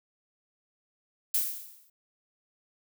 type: noise with exponential decay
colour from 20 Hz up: violet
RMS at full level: -24 dBFS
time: 1.34-1.9 s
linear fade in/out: 5 ms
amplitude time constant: 120 ms
effects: none